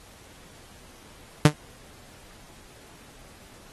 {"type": "tone with exponential decay", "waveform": "sawtooth", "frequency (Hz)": 150.1, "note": "D3", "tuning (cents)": 38, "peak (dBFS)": -6, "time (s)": [1.45, 1.54], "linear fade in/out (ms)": 5, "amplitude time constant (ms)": 18, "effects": ["pink hiss -51 dBFS RMS until 3.72 s", "AAC 32 kbps"]}